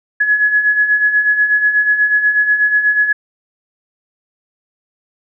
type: beating tone pair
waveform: sine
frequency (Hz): 1685 / 1693.2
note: G#6 / G#6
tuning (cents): +25 / +33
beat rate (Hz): 8.2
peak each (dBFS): -18 / -11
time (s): 0.2-3.13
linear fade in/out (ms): 10
effects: none